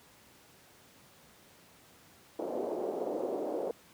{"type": "band-pass noise", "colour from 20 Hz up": "pink", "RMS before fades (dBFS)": -35, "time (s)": [2.39, 3.71], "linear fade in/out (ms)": 2, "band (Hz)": [340, 620], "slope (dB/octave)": 24, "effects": ["pink hiss -59 dBFS RMS until 3.93 s", "high-pass 100 Hz 12 dB/octave"]}